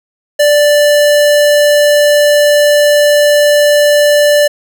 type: tone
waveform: square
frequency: 587.3 Hz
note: D5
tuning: in tune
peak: -6 dBFS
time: 0.39-4.48 s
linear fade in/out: 10 ms
effects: none